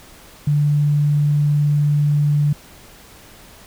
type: tone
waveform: sine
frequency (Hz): 146.83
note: D3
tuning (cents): 0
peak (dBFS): -13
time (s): 0.47-2.53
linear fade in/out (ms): 5
effects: pink hiss -44 dBFS RMS until 3.66 s